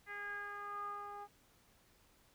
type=tone with low-pass filter sweep; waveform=10% pulse; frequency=408.6 Hz; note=G#4; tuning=28 cents flat; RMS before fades=-45 dBFS; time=0.06-1.28 s; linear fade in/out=50 ms; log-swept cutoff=1900 to 960 Hz; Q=6.8; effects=pink hiss -69 dBFS RMS until 2.34 s